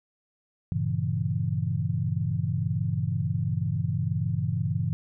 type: chord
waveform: sine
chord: G diminished seventh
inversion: none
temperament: equal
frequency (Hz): 98 / 116.54 / 138.59 / 164.81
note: G2 / Bb2 / Db3 / Fb3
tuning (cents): 0 / 0 / 0 / 0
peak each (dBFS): -30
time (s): 0.72-4.93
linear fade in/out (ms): 0
effects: none